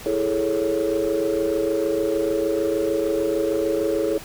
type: chord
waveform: sine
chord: A major seventh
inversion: second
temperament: equal with one note detuned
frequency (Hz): 329.6 / 413.4 / 440 / 554.4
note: E4 / G#4 / A4 / C#5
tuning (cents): 0 / -8 / 0 / 0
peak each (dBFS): -24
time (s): 0.06-4.18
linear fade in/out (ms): 2
effects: tanh soft clip ceiling -13 dBFS + pink hiss -39 dBFS RMS until 4.24 s